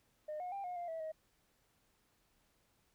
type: tone with pitch steps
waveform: sine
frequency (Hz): 609 / 722 / 793 / 718 / 698 / 651 / 632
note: D#5 / F#5 / G5 / F5 / F5 / E5 / D#5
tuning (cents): -37 / -43 / +20 / +48 / -1 / -22 / +27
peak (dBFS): -38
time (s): 0.28-1.12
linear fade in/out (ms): 10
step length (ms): 120
effects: tanh soft clip ceiling -37 dBFS + pink hiss -75 dBFS RMS until 2.94 s